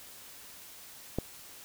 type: click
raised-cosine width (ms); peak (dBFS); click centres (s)
2; -16; 1.186
effects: white hiss -50 dBFS RMS until 1.64 s